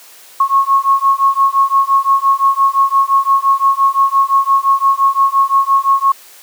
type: beating tone pair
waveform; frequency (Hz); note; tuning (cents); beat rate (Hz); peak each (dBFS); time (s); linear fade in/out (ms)
sine; 1091 / 1096.8; C#6 / C#6; -28 / -19; 5.8; -12; 0.4-6.12; 5
effects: white hiss -40 dBFS RMS until 6.42 s + high-pass 400 Hz 12 dB/octave